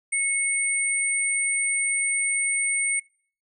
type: tone pair together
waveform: sine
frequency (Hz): 2201 / 8804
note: C#7 / C#9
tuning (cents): -13 / -13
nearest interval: 2 octaves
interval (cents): 2400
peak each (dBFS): -24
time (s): 0.12-3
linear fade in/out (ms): 10
effects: noise-tail reverb RT60 0.5 s tail -25 dB re dry